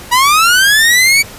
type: linear sweep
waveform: sawtooth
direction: up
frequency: 950 to 2290 Hz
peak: -3 dBFS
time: 0.11-1.23 s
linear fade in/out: 20 ms
effects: pink hiss -32 dBFS RMS until 1.38 s + resampled to 32000 Hz